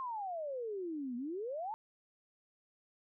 sine exponential two-way sweep, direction down then up, 1077 to 234.4 to 908 Hz, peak -37 dBFS, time 0-1.74 s, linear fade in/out 0 ms, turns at 1.16 s, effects none

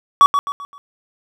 triangle tone with echo, 1132 Hz, C#6, 36 cents sharp, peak -3 dBFS, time 0.21-0.26 s, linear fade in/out 0 ms, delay 130 ms, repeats 4, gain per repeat -8 dB, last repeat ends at 0.78 s, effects none

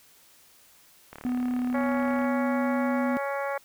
click train, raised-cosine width 0.5 ms, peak -26 dBFS, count 42, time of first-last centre 1.13-2.244 s, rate 36.8 Hz
triangle tone, 248.6 Hz, B3, 12 cents sharp, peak -23 dBFS, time 1.25-3.17 s, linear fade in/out 0 ms
harmonic tone, 278.8 Hz, C#4, 10 cents sharp, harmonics 2 / 3 / 4 / 5 / 6 / 7 / 8, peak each -30 / -34 / -36 / -38 / -40 / -41 / -42 dBFS, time 1.74-3.58 s, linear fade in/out 5 ms
effects white hiss -57 dBFS RMS until 3.64 s

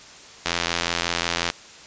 click train, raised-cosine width 0.2 ms, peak -4 dBFS, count 90, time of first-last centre 0.46-1.501 s, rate 85.5 Hz, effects white hiss -44 dBFS RMS until 1.86 s + resampled to 16000 Hz

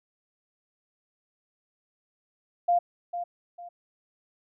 sine tone with echo, 698.5 Hz, F5, in tune, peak -19 dBFS, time 2.68-2.79 s, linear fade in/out 10 ms, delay 450 ms, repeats 2, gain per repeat -10 dB, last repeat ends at 3.69 s, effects none

